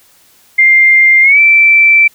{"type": "tone with pitch glide", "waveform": "sine", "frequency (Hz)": [2103, 2333], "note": ["C7", "D7"], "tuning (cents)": [8, -12], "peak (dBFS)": -3, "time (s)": [0.58, 2.08], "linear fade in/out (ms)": 10, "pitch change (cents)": 180, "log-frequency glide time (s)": [1.22, 1.4], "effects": ["white hiss -47 dBFS RMS until 2.14 s"]}